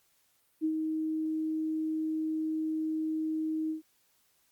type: tone with ADSR envelope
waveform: sine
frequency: 314.9 Hz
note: D#4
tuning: 21 cents sharp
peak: -25 dBFS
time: 0.61-3.82 s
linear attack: 35 ms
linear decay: 75 ms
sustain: -4 dB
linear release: 120 ms
effects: white hiss -70 dBFS RMS until 4.51 s + Opus 48 kbps